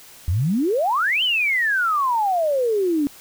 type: exponential two-way sweep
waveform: sine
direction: up then down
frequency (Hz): 77.78 to 3136 to 277.3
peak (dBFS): -17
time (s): 0.28-3.07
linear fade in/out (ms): 0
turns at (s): 1.23
effects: white hiss -45 dBFS RMS until 3.2 s